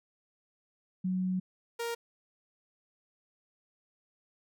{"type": "tone pair in turn", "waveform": ["sine", "sawtooth"], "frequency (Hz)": [185, 467.4], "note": ["F#3", "A#4"], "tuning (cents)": [0, 5], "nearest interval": "octave + major third", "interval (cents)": 1605, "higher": "second", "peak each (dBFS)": [-28, -29], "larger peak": "first", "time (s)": [[1.04, 1.4], [1.79, 1.95]], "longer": "first", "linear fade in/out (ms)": 10, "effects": []}